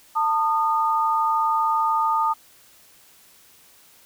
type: tone pair together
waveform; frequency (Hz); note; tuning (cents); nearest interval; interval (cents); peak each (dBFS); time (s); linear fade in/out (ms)
sine; 894 / 1226.9; A5 / D#6; +27 / -25; perfect fourth; 548; -21; 0.15-2.34; 20
effects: white hiss -53 dBFS RMS until 4.05 s